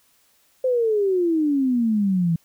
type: exponential sweep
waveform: sine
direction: down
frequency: 523.3 to 161.6 Hz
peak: -17 dBFS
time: 0.64-2.36 s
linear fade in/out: 5 ms
effects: white hiss -61 dBFS RMS until 2.44 s

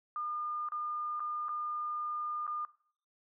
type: tone with dropouts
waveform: sine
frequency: 1211 Hz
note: D#6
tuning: 47 cents flat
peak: -34 dBFS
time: 0.16-2.65 s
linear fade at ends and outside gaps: 1 ms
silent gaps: 0.687-0.72 / 1.196-1.203 / 1.484-1.491 / 2.467-2.477 s
effects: noise-tail reverb RT60 0.5 s tail -18 dB re dry

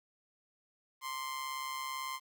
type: tone with amplitude modulation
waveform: sawtooth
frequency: 1046.5 Hz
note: C6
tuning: in tune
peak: -31 dBFS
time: 1.01-2.2 s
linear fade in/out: 50 ms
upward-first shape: sine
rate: 138 Hz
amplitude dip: 55%
effects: 11-bit

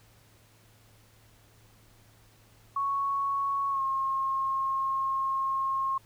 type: tone with pitch glide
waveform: sine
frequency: 1108.7 to 1075.3 Hz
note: C#6 to C6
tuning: 0 to +47 cents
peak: -26 dBFS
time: 2.76-5.98 s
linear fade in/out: 5 ms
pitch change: -53 cents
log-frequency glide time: 3.7-3.82 s
effects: added 109 Hz sine -60 dBFS peak until 6.05 s + pink hiss -61 dBFS RMS until 6.05 s

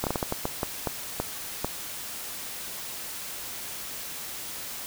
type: slowing click train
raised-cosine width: 1 ms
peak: -12 dBFS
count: 11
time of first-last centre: 0.04-1.646 s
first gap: 28 ms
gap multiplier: 1.36
effects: white hiss -37 dBFS RMS until 4.86 s

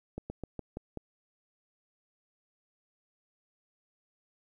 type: slowing click train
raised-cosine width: 2 ms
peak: -24 dBFS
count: 6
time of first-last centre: 0.18-0.973 s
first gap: 120 ms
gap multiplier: 1.14
effects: 11-bit

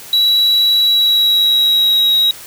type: tone with pitch glide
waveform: triangle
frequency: 3909 to 3826 Hz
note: B7 to A#7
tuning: -19 to +44 cents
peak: -8 dBFS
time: 0.13-2.31 s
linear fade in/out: 2 ms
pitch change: -37 cents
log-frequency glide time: 0.8-2.02 s
effects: white hiss -34 dBFS RMS until 2.46 s

